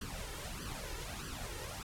pink noise with flanger, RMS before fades -43 dBFS, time 0.01-1.83 s, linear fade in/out 5 ms, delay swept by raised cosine 0.65 to 2.25 ms, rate 1.6 Hz, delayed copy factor +0.8, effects low-pass 12000 Hz 12 dB/octave + AAC 64 kbps

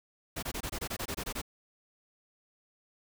pink noise bursts, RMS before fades -36 dBFS, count 12, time 0.36-1.417 s, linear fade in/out 10 ms, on 67 ms, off 23 ms, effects none

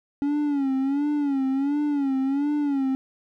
triangle tone with vibrato, 280 Hz, C#4, 18 cents sharp, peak -19 dBFS, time 0.22-2.95 s, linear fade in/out 0 ms, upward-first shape sine, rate 1.4 Hz, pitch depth 98 cents each way, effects none

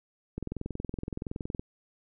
click train, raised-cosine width 3 ms, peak -21 dBFS, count 27, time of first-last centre 0.38-1.595 s, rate 21.4 Hz, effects none

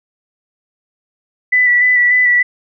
sine tone with vibrato, 1975.5 Hz, B6, in tune, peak -8 dBFS, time 1.52-2.43 s, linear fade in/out 10 ms, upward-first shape square, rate 3.4 Hz, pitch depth 19 cents each way, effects none

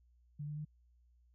sine tone with pitch steps, 146.83 / 149.05 / 151.31 Hz, D3 / D3 / D#3, 0 / +26 / -48 cents, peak -39 dBFS, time 0.39-0.651 s, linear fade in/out 10 ms, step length 87 ms, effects added 60 Hz sine -65 dBFS peak until 1.34 s

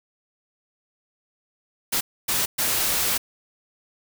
white noise bursts at uneven times, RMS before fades -23 dBFS, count 3, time 1.92-2.01 / 2.28-2.46 / 2.58-3.18 s, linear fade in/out 10 ms, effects none

